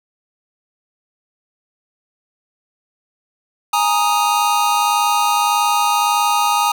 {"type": "chord", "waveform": "square", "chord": "Ab suspended second", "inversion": "none", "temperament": "equal", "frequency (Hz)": [830.6, 932.3, 1244.5], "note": ["Ab5", "Bb5", "Eb6"], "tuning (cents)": [0, 0, 0], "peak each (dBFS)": -19, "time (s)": [3.73, 6.72], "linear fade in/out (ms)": 5, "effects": []}